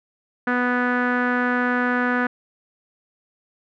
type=tone with low-pass filter; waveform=sawtooth; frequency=246.9 Hz; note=B3; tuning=in tune; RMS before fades=-21 dBFS; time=0.47-2.27 s; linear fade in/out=5 ms; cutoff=1600 Hz; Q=5.6; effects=none